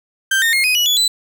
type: tone with pitch steps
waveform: 35% pulse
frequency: 1568 / 1832.6 / 2142 / 2503 / 2926 / 3420 / 3997 Hz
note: G6 / A#6 / C7 / D#7 / F#7 / A7 / B7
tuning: 0 / -30 / +40 / +10 / -20 / -50 / +20 cents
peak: -11 dBFS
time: 0.31-1.08 s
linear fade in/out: 5 ms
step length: 110 ms
effects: none